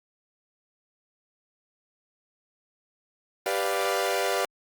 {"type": "chord", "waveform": "sawtooth", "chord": "G dominant seventh", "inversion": "none", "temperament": "equal", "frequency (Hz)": [392, 493.9, 587.3, 698.5], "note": ["G4", "B4", "D5", "F5"], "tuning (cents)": [0, 0, 0, 0], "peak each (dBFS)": -26, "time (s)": [3.46, 4.45], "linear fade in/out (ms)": 2, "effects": ["Opus 32 kbps"]}